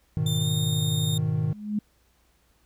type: chord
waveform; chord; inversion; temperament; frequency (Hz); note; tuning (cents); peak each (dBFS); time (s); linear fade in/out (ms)
triangle; G# minor; none; equal; 103.83 / 123.47 / 155.56; G#2 / B2 / D#3; 0 / 0 / 0; -27 / -27 / -23; 0.17-1.53; 0
type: tone with pitch glide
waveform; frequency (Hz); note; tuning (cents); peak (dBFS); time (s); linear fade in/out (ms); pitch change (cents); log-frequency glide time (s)
sawtooth; 3586 to 3670; A7 to A#7; +32 to -28; -27; 0.26-1.18; 5; +40; 0.37-0.49
type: tone with exponential growth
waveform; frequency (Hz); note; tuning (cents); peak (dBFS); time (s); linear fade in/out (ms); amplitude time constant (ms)
sine; 209.8; G#3; +18; -21; 1.33-1.79; 5; 100
effects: added 60 Hz sine -66 dBFS peak until 2.65 s + pink hiss -66 dBFS RMS until 2.65 s